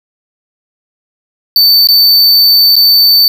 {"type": "tone with dropouts", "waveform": "square", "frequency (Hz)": 4546, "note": "C#8", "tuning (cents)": 43, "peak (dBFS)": -4, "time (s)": [1.56, 3.28], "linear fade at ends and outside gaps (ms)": 1, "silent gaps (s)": [[1.872, 1.887], [2.756, 2.764]], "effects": ["7-bit"]}